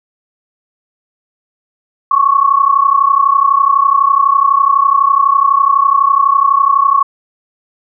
sine tone pair together, 1093 / 1125 Hz, C#6 / C#6, -25 / +25 cents, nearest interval unison, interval 50 cents, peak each -10 dBFS, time 2.11-7.03 s, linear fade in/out 5 ms, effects none

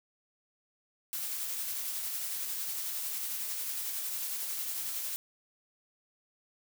blue noise with tremolo, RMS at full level -35 dBFS, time 1.13-5.16 s, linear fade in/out 0 ms, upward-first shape sine, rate 11 Hz, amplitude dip 25%, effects none

